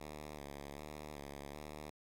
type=tone with vibrato; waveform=5% pulse; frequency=73 Hz; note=D2; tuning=10 cents flat; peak=-35 dBFS; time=0-1.9 s; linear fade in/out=5 ms; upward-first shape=square; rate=1.3 Hz; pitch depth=50 cents each way; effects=AAC 64 kbps